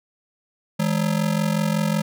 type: ring-modulated tone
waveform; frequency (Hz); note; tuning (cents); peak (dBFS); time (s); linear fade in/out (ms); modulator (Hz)
square; 185; F#3; 0; -17; 0.79-2.02; 10; 22.7
effects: none